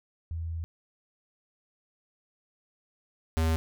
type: tone pair in turn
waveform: sine / square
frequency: 82.41 / 80.76 Hz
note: E2 / E2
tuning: 0 / -35 cents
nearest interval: unison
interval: 35 cents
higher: first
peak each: -31 / -24 dBFS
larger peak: second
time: 0.31-0.64 / 3.37-3.56 s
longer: first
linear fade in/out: 0 ms
effects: none